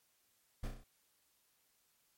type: noise with echo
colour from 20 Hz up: brown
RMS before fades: -37 dBFS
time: 0.63-0.68 s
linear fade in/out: 10 ms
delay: 32 ms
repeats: 5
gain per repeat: -4 dB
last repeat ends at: 0.84 s
effects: white hiss -75 dBFS RMS until 2.17 s + MP3 64 kbps